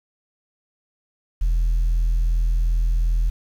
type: tone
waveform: sine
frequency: 41.34 Hz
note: E1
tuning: 6 cents sharp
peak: -14 dBFS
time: 1.41-3.3 s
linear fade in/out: 10 ms
effects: tanh soft clip ceiling -15 dBFS + 8-bit